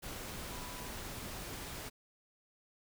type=tone in noise; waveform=sine; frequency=987.8 Hz; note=B5; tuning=in tune; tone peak=-51 dBFS; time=0.5-0.9 s; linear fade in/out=20 ms; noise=pink; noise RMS=-44 dBFS; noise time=0.02-1.9 s; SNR=-10 dB; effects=none